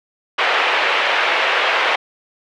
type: band-pass noise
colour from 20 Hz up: white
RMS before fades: -17 dBFS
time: 0.38-1.96 s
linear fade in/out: 10 ms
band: 460 to 2800 Hz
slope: 24 dB/octave
effects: none